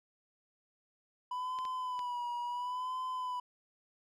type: tone with vibrato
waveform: triangle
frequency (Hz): 991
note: B5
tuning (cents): +6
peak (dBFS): -33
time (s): 1.31-3.4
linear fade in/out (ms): 5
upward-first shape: sine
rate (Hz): 0.73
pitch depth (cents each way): 53
type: clicks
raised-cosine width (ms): 0.2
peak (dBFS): -31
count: 3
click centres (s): 1.588 / 1.652 / 1.992
effects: none